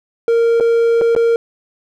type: tone with dropouts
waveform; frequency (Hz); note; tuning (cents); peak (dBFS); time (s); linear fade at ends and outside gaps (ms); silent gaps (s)
triangle; 463.5; A#4; -10; -8; 0.28-1.36; 1; 0.6-0.607 / 1.013-1.017 / 1.151-1.163
effects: none